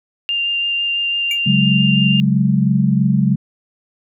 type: tone with vibrato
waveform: sine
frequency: 2794 Hz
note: F7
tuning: in tune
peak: -16 dBFS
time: 0.29-2.2 s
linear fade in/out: 0 ms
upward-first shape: sine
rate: 6 Hz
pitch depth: 8 cents each way
type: tone with exponential decay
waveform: square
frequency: 2319 Hz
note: D7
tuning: 22 cents flat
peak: -18 dBFS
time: 1.31-1.4 s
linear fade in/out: 2 ms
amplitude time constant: 19 ms
type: chord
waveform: sine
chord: C# suspended fourth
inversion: none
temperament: just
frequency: 138.59 / 184.79 / 207.9 Hz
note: C#3 / F#3 / G#3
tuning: 0 / -2 / +2 cents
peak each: -16 dBFS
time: 1.46-3.36 s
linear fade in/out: 10 ms
effects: none